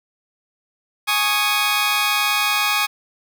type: chord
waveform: 15% pulse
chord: Ab suspended fourth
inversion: none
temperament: just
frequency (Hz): 830.6 / 1107.5 / 1245.9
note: Ab5 / Db6 / Eb6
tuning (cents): 0 / -2 / +2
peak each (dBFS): -16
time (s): 1.07-2.87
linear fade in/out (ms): 20
effects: none